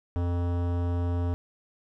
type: tone with hard clipping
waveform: sine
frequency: 87.3 Hz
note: F2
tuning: in tune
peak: -27 dBFS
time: 0.16-1.34 s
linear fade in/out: 0 ms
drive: 18 dB
effects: none